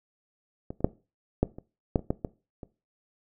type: clicks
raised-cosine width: 2 ms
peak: -22 / -27 / -7 / -8 / -27 / -8 / -26 / -12 / -16 / -26 dBFS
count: 10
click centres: 0.705 / 0.806 / 0.845 / 1.43 / 1.585 / 1.958 / 1.993 / 2.105 / 2.248 / 2.632 s
effects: noise-tail reverb RT60 0.3 s tail -19 dB re dry